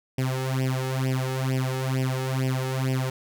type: tone with flanger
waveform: sawtooth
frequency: 130.81 Hz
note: C3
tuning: in tune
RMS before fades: -26 dBFS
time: 0.18-3.1 s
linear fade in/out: 5 ms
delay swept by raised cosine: 0.37 to 2.37 ms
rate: 2.2 Hz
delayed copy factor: +0.9
effects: none